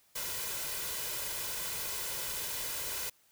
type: noise with comb filter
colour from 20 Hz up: white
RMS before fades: -37 dBFS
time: 0.15-3.1 s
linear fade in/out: 10 ms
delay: 2 ms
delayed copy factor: +0.55
effects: white hiss -67 dBFS RMS until 3.31 s